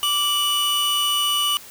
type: tone pair together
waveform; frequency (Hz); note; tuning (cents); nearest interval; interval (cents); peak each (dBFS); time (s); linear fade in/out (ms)
45% pulse; 1170 / 2955; D6 / F#7; -7 / -3; octave + major third; 1604; -25 / -19; 0.03-1.57; 0
effects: white hiss -42 dBFS RMS until 1.7 s